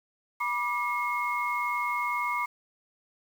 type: tone cluster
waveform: sine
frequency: 972 / 1180 / 2159 Hz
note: B5 / D6 / C#7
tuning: -28 / +8 / -46 cents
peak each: -31 dBFS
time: 0.4-2.46 s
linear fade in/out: 10 ms
effects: 8-bit